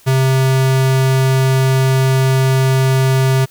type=tone; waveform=square; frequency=132.2 Hz; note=C3; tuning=18 cents sharp; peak=-11 dBFS; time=0.06-3.46 s; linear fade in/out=20 ms; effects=white hiss -47 dBFS RMS until 3.5 s